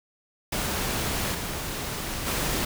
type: noise with level steps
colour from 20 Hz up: pink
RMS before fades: -28 / -32 / -27 dBFS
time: 0.52-2.65 s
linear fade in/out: 5 ms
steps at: 1.34 / 2.26 s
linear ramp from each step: 10 ms
effects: none